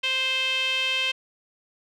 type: tone with band-pass filter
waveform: sawtooth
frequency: 523.3 Hz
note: C5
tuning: in tune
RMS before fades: -25 dBFS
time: 0.03-1.12 s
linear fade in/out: 10 ms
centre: 2900 Hz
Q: 9.7
effects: none